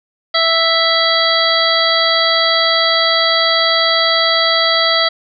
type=harmonic tone; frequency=659.3 Hz; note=E5; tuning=in tune; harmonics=1 / 2 / 3 / 5 / 6 / 7; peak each=-18 / -18 / -18 / -18 / -18 / -18 dBFS; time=0.34-5.09 s; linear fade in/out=10 ms; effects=none